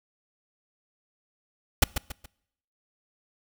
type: noise with echo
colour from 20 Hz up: pink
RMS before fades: -17 dBFS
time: 1.82-1.84 s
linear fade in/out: 5 ms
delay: 140 ms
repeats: 3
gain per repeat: -9 dB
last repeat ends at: 2.26 s
effects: noise-tail reverb RT60 0.8 s tail -24 dB re dry